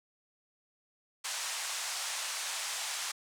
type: band-pass noise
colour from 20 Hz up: white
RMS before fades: -37 dBFS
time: 1.24-3.12 s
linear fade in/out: 10 ms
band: 680 to 8800 Hz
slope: 24 dB/octave
effects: none